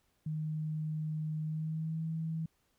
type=tone with pitch glide; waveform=sine; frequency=155.1 to 161.22 Hz; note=D#3 to E3; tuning=-5 to -38 cents; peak=-33 dBFS; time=0.26-2.46 s; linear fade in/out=5 ms; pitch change=+67 cents; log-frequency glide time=1.42-2.03 s; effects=pink hiss -75 dBFS RMS until 2.78 s